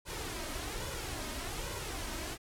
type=noise with flanger; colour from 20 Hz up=pink; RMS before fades=-39 dBFS; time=0.05-2.38 s; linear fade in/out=50 ms; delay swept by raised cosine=2 to 3.2 ms; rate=1.2 Hz; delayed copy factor=+0.55; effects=low-pass 12000 Hz 12 dB/octave